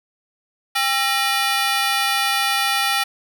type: ring-modulated tone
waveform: 15% pulse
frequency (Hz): 1072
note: C6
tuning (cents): +42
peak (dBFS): -8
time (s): 0.75-3.04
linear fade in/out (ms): 10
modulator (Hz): 272
effects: none